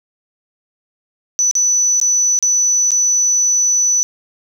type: tone with dropouts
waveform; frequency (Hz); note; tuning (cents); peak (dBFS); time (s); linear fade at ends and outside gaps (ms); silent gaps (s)
sine; 5970; F#8; +15; -11; 1.39-4.03; 0; 1.512-1.553 / 2-2.014 / 2.39-2.426 / 2.907-2.917
effects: 7-bit